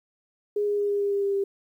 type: tone with pitch steps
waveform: sine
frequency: 413.6 / 411 / 408.4 / 405.8 / 403.2 / 400.7 / 398.1 / 395.6 Hz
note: G#4 / G#4 / G#4 / G#4 / G4 / G4 / G4 / G4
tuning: -7 / -18 / -29 / -40 / +49 / +38 / +27 / +16 cents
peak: -22 dBFS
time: 0.56-1.44 s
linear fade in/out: 5 ms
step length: 110 ms
effects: 10-bit